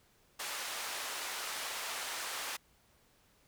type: band-pass noise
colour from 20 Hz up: pink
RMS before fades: -40 dBFS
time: 0.39-2.57 s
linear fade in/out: 10 ms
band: 850 to 12000 Hz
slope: 12 dB/octave
effects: pink hiss -68 dBFS RMS until 3.47 s